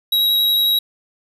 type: tone with vibrato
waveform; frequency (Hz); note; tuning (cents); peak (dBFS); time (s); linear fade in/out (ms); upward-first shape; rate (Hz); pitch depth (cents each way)
square; 3846; B7; -47; -14; 0.12-0.79; 5; sine; 11; 9
effects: 8-bit